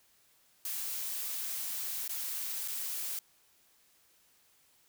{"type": "noise with dropouts", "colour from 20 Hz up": "blue", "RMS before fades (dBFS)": -37, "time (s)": [0.65, 3.19], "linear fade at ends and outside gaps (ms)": 2, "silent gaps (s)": [[2.079, 2.093], [2.678, 2.682]], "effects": ["white hiss -67 dBFS RMS until 4.88 s"]}